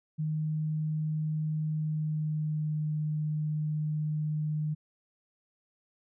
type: tone with pitch glide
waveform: sine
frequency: 154.8 to 152.67 Hz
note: D#3 to D#3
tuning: -9 to -33 cents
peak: -28 dBFS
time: 0.18-4.75 s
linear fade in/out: 20 ms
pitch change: -24 cents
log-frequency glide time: 1.71-2.88 s
effects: none